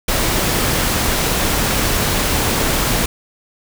pink noise, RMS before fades -17 dBFS, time 0.08-3.06 s, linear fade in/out 5 ms, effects none

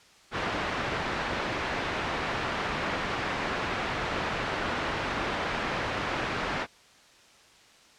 white low-pass noise, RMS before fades -31 dBFS, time 0.31-6.67 s, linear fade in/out 50 ms, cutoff 1800 Hz, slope 12 dB/octave, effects white hiss -56 dBFS RMS until 7.98 s + low-pass 6000 Hz 12 dB/octave

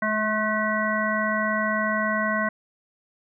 harmonic tone with a mistuned harmonic, 215.4 Hz, A3, 37 cents flat, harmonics 1 / 3 / 5 / 7 / 9, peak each -28 / -28 / -28 / -28 / -28 dBFS, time 0.02-2.49 s, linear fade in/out 5 ms, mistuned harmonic 1, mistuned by -17 cents, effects none

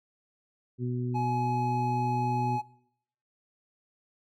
harmonic tone, 123.47 Hz, B2, in tune, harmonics 1 / 2 / 3, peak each -30 / -34 / -37 dBFS, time 0.78-2.6 s, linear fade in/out 50 ms
triangle tone, 844 Hz, G#5, 28 cents sharp, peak -27 dBFS, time 1.14-2.62 s, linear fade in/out 20 ms
effects noise-tail reverb RT60 0.7 s tail -20 dB re dry

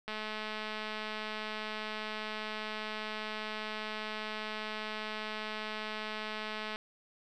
click train, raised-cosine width 0.3 ms, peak -23 dBFS, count 1437, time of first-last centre 0.08-6.759 s, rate 215 Hz, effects none

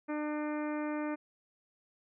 harmonic tone, 300 Hz, D4, 37 cents sharp, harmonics 1 / 2 / 3 / 4 / 5 / 6 / 7 / 8, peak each -34 / -40 / -44 / -46 / -48 / -50 / -51 / -52 dBFS, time 0.08-1.16 s, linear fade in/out 20 ms, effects none

